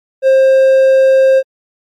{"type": "tone", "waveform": "triangle", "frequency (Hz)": 531, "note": "C5", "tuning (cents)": 25, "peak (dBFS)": -3, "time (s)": [0.22, 1.43], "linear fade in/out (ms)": 50, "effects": ["MP3 64 kbps"]}